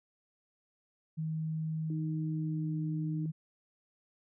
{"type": "tone", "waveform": "sine", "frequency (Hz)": 158.3, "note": "D#3", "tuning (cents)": 30, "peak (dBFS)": -32, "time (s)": [1.17, 3.32], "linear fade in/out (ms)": 20}
{"type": "tone with pitch glide", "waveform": "sine", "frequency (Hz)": [311.1, 306.5], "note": ["D#4", "D#4"], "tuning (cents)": [0, -26], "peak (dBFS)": -38, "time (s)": [1.9, 3.26], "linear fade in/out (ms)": 2, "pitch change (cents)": -26, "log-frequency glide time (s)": [2.32, 2.75]}
{"effects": []}